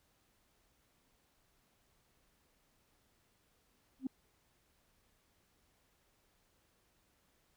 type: tone with exponential growth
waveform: sine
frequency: 262.9 Hz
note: C4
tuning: 8 cents sharp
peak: -29 dBFS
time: 3.99-4.07 s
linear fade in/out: 5 ms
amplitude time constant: 16 ms
effects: tanh soft clip ceiling -28 dBFS + pink hiss -74 dBFS RMS until 7.56 s